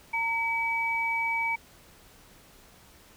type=tone pair together; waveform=sine; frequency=915 / 2285 Hz; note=A#5 / D7; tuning=-32 / -48 cents; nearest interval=octave + major third; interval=1584 cents; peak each=-30 / -27 dBFS; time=0.13-1.56 s; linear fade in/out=10 ms; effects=pink hiss -55 dBFS RMS until 3.16 s